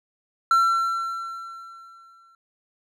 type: tone with exponential decay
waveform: triangle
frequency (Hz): 1352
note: E6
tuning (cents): +43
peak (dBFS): -12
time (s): 0.51-2.35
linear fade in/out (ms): 2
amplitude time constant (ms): 400
effects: none